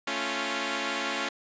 5% pulse chord, A augmented, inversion none, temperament equal with one note detuned, 220 / 277.2 / 348 Hz, A3 / C#4 / E#4, 0 / 0 / -6 cents, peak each -24 / -20 / -22 dBFS, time 0.07-1.29 s, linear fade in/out 5 ms, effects resampled to 16000 Hz

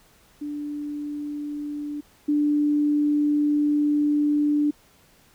sine tone pair in turn, 293.7 / 294.8 Hz, D4 / D4, 0 / +7 cents, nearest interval unison, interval 7 cents, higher second, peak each -28 / -18 dBFS, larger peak second, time 0.41-2.01 / 2.28-4.71 s, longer second, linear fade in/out 10 ms, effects pink hiss -57 dBFS RMS until 5.34 s

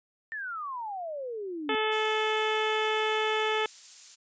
sine exponential sweep, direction down, 1819 to 261.4 Hz, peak -33 dBFS, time 0.32-1.75 s, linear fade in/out 0 ms
harmonic tone, 433.6 Hz, A4, 25 cents flat, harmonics 1 / 2 / 3 / 4 / 5 / 6 / 7 / 8, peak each -29 / -32 / -34 / -35 / -36 / -37 / -37 / -38 dBFS, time 1.69-3.66 s, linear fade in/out 2 ms
violet noise, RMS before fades -39 dBFS, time 1.91-4.16 s, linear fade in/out 20 ms
effects resampled to 16000 Hz

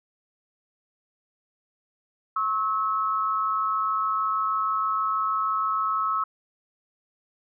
sine tone pair together, 1090.6 / 1297 Hz, C#6 / E6, -29 / -28 cents, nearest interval minor third, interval 301 cents, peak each -27 / -24 dBFS, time 2.36-6.24 s, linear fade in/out 5 ms, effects none

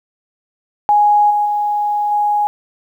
sine tone with level steps, 830.6 Hz, G#5, in tune, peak -8 / -12 / -14 / -12 dBFS, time 0.89-2.47 s, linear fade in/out 0 ms, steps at 1.3 / 1.45 / 2.11 s, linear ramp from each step 10 ms, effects 8-bit

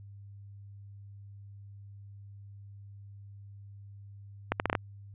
accelerating click train, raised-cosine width 0.5 ms, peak -11 dBFS, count 6, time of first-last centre 4.52-4.752 s, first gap 79 ms, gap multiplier 0.73, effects added 100 Hz sine -46 dBFS peak until 5.14 s + resampled to 8000 Hz

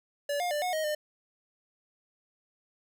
square tone with pitch steps, 575 / 710 / 592 / 727 / 627 / 604 Hz, D5 / F5 / D5 / F#5 / D#5 / D5, -37 / +28 / +14 / -31 / +13 / +48 cents, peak -29 dBFS, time 0.29-0.95 s, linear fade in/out 5 ms, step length 110 ms, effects none

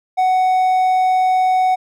triangle tone, 744 Hz, F#5, 9 cents sharp, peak -10 dBFS, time 0.17-1.76 s, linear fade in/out 20 ms, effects none

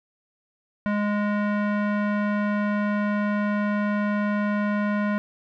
square tone with low-pass filter, 207 Hz, G#3, 5 cents flat, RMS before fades -24 dBFS, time 0.86-5.18 s, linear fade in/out 0 ms, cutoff 1700 Hz, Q 1.9, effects none

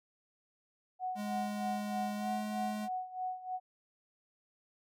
sine tone with tremolo, 740 Hz, F#5, in tune, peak -33 dBFS, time 0.99-3.6 s, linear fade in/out 50 ms, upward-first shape sine, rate 3.2 Hz, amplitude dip 80%
square tone with pitch glide, 207.7 to 211.9 Hz, G#3 to G#3, 0 to +35 cents, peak -37 dBFS, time 1.15-2.89 s, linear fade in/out 50 ms, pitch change +35 cents, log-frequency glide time 2.16-2.31 s
effects none

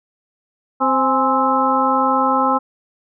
harmonic tone with a mistuned harmonic, 261.6 Hz, C4, in tune, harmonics 1 / 2 / 3 / 4 / 5, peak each -21 / -22 / -19 / -19 / -19 dBFS, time 0.8-2.59 s, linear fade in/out 20 ms, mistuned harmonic 3, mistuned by +89 cents, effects none

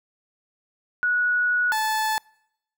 sine / 30% pulse tone pair in turn, 1464 / 870.5 Hz, F#6 / A5, -19 / -19 cents, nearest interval major sixth, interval 900 cents, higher first, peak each -19 dBFS, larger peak neither, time 1.03-1.72 / 1.72-2.18 s, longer first, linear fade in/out 0 ms, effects noise-tail reverb RT60 0.8 s tail -26 dB re dry

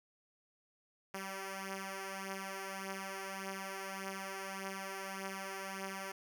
5% pulse beating tone pair, 192.8 / 194.5 Hz, G3 / G3, -28 / -13 cents, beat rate 1.7 Hz, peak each -31 / -35 dBFS, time 1.14-6.12 s, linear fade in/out 5 ms, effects none

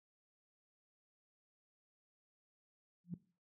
sine tone with exponential growth, 174.61 Hz, F3, in tune, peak -35 dBFS, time 3.04-3.14 s, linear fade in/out 2 ms, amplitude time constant 20 ms, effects noise-tail reverb RT60 0.4 s tail -19 dB re dry + high-pass 100 Hz 12 dB/octave

